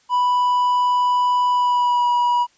triangle tone with pitch glide, 987.8 to 969.7 Hz, B5 to B5, 0 to -32 cents, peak -13 dBFS, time 0.09-2.47 s, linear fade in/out 50 ms, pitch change -32 cents, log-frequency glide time 1.51-2.08 s, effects white hiss -58 dBFS RMS until 2.57 s + resampled to 16000 Hz

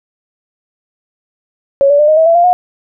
sine tone with pitch steps, 554.4 / 575.6 / 597.6 / 620.5 / 644.2 / 668.9 / 694.5 / 721 Hz, C#5 / D5 / D5 / D#5 / E5 / E5 / F5 / F#5, 0 / -35 / +30 / -5 / -40 / +25 / -10 / -45 cents, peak -5 dBFS, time 1.81-2.53 s, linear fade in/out 0 ms, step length 90 ms, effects none

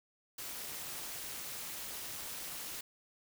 white noise with amplitude modulation, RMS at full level -40 dBFS, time 0.38-2.81 s, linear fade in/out 5 ms, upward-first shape sine, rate 286 Hz, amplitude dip 70%, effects none

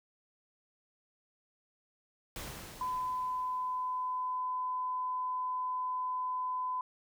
pink noise with exponential decay, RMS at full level -41 dBFS, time 2.36-4.39 s, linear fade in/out 1 ms, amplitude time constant 440 ms
sine tone, 1010 Hz, B5, 39 cents sharp, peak -32 dBFS, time 2.81-6.81 s, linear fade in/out 2 ms
effects none

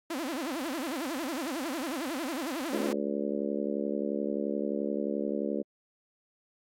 sawtooth tone with vibrato, 293.7 Hz, D4, in tune, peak -28 dBFS, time 0.1-2.93 s, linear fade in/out 5 ms, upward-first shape sine, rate 11 Hz, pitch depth 280 cents each way
harmonic tone, 71.5 Hz, D2, 46 cents flat, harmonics 3 / 4 / 5 / 6 / 7 / 8, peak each -34 / -35 / -36 / -37 / -37 / -38 dBFS, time 2.72-5.63 s, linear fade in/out 20 ms
effects AAC 64 kbps

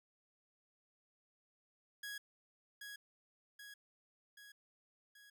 sawtooth tone with echo, 1661.2 Hz, G#6, in tune, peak -40 dBFS, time 2.03-2.18 s, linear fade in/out 5 ms, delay 780 ms, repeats 4, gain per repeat -4 dB, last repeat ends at 5.3 s, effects none

